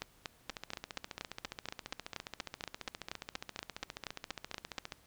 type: two click trains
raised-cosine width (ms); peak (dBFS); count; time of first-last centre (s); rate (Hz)
0.2; -23 / -20; 66 / 21; 0.5-4.922 / 0.02-4.782; 14.7 / 4.2
effects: pink hiss -65 dBFS RMS until 5.06 s